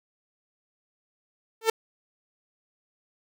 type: tone with exponential growth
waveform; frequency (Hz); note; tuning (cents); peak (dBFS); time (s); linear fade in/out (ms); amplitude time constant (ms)
sawtooth; 447.6; A4; +30; -12; 1.61-1.7; 5; 19
effects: none